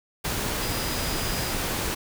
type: tone in noise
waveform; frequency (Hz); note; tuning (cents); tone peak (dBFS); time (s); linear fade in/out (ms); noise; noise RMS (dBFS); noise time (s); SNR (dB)
sine; 4933; D#8; -16; -37; 0.61-1.53; 10; pink; -28; 0.24-1.95; -12
effects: none